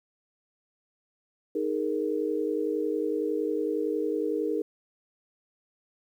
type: chord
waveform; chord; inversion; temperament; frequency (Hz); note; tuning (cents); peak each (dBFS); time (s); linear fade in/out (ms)
sine; D# suspended fourth; none; equal; 311.1 / 415.3 / 466.2; D#4 / G#4 / A#4; 0 / 0 / 0; -30; 1.55-4.62; 5
effects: 10-bit